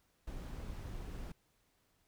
brown noise, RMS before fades -44 dBFS, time 0.27-1.32 s, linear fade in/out 5 ms, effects pink hiss -75 dBFS RMS until 2.07 s

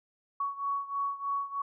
sine beating tone pair, 1118 / 1121.2 Hz, C#6 / C#6, +14 / +19 cents, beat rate 3.2 Hz, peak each -32 / -35 dBFS, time 0.4-1.62 s, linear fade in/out 5 ms, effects none

